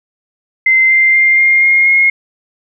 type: tone with pitch steps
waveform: sine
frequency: 2073 / 2089 / 2104 / 2120 / 2136 / 2152 Hz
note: C7 / C7 / C7 / C7 / C7 / C7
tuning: -17 / -3 / +9 / +22 / +35 / +48 cents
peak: -6 dBFS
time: 0.66-2.1 s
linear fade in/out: 5 ms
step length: 240 ms
effects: none